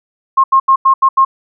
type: tone bursts at uneven times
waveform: sine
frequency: 1071 Hz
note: C6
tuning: 40 cents sharp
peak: -5 dBFS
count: 6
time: 0.37-0.44 / 0.52-0.6 / 0.68-0.76 / 0.85-0.94 / 1.02-1.09 / 1.17-1.25 s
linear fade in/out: 10 ms
effects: none